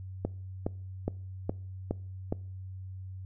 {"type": "click train", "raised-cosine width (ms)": 2, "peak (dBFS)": -16, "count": 6, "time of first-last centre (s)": [0.25, 2.325], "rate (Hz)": 2.41, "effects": ["noise-tail reverb RT60 0.5 s tail -23 dB re dry", "added 94 Hz sine -39 dBFS peak until 3.25 s"]}